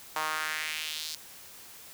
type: tone with high-pass filter sweep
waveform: sawtooth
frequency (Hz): 155.56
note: D#3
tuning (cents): 0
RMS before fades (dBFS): -34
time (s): 0.16-1.15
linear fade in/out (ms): 2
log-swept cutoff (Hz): 950 to 4700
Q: 2.2
effects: white hiss -49 dBFS RMS until 1.93 s